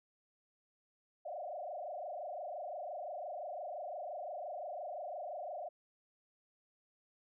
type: tone with frequency modulation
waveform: sine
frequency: 659.3 Hz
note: E5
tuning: in tune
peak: -40 dBFS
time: 1.25-5.69 s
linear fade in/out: 10 ms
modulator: 25.8 Hz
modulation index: 3.1
effects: none